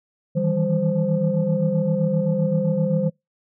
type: tone cluster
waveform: sine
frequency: 157 / 164.7 / 196 / 520 Hz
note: D#3 / E3 / G3 / C5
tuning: +16 / -1 / 0 / -11 cents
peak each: -23 dBFS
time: 0.35-3.1 s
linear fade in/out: 20 ms
effects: noise-tail reverb RT60 0.2 s tail -26 dB re dry + tanh soft clip ceiling -10 dBFS